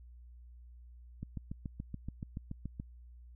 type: click train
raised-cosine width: 5 ms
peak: -27 dBFS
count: 12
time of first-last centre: 1.23-2.799 s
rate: 7.01 Hz
effects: added 60 Hz sine -51 dBFS peak until 3.35 s